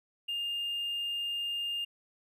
triangle tone with hard clipping, 2815 Hz, F7, 13 cents sharp, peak -32 dBFS, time 0.28-1.85 s, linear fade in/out 10 ms, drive 4 dB, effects none

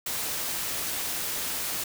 white noise, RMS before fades -31 dBFS, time 0.06-1.84 s, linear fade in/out 5 ms, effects none

